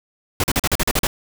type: noise bursts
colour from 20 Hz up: pink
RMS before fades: -18 dBFS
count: 9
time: 0.4-1.07 s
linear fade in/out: 2 ms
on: 38 ms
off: 41 ms
effects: none